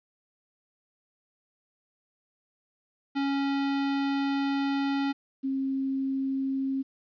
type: tone pair in turn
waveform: square / sine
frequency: 277.2 / 268.7 Hz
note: C#4 / C4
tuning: 0 / +46 cents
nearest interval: minor second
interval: 54 cents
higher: first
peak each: -26 dBFS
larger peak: neither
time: 3.15-5.13 / 5.43-6.83 s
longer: first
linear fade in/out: 20 ms
effects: resampled to 11025 Hz + 11-bit